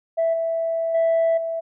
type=tone with level steps; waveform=sine; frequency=659.3 Hz; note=E5; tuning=in tune; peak=-16 / -20 / -14 / -23 dBFS; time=0.17-1.61 s; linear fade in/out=20 ms; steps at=0.33 / 0.94 / 1.37 s; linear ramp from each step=10 ms; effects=tanh soft clip ceiling -14 dBFS

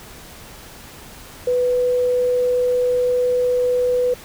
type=tone; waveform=sine; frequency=495.7 Hz; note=B4; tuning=6 cents sharp; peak=-15 dBFS; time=1.47-4.14 s; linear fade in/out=5 ms; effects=pink hiss -40 dBFS RMS until 4.24 s

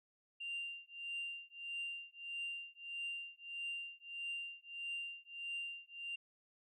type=tone with tremolo; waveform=sine; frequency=2783 Hz; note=F7; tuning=7 cents flat; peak=-37 dBFS; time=0.4-6.16 s; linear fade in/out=10 ms; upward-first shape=triangle; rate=1.6 Hz; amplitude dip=100%; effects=tanh soft clip ceiling -36 dBFS

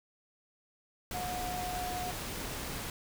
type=tone in noise; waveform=sine; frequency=724 Hz; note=F#5; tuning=38 cents flat; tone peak=-36 dBFS; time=1.14-2.11 s; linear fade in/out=2 ms; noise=pink; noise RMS=-39 dBFS; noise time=1.11-2.9 s; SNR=0 dB; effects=none

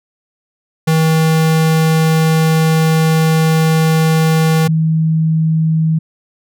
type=tone pair in turn; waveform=square / sine; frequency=159.8 / 159.8 Hz; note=D#3 / D#3; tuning=+47 / +47 cents; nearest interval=unison; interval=0 cents; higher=neither; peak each=-10 dBFS; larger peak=neither; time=0.87-4.68 / 4.68-5.99 s; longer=first; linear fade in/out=10 ms; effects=none

